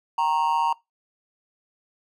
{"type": "tone with amplitude modulation", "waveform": "triangle", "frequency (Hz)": 932.3, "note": "A#5", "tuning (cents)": 0, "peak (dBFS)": -14, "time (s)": [0.18, 0.73], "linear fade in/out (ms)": 5, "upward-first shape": "sine", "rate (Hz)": 155, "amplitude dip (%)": 85, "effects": ["noise-tail reverb RT60 0.2 s tail -22 dB re dry"]}